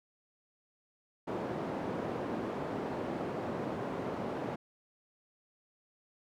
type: band-pass noise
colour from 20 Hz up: white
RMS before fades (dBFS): -37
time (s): 1.27-4.56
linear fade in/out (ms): 10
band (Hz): 150 to 560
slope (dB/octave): 12
effects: none